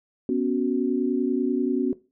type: chord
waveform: sine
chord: B suspended second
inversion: none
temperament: equal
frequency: 246.9 / 277.2 / 370 Hz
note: B3 / C#4 / F#4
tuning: 0 / 0 / 0 cents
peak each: -25 dBFS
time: 0.29-1.93 s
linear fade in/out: 2 ms
effects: noise-tail reverb RT60 0.3 s tail -18 dB re dry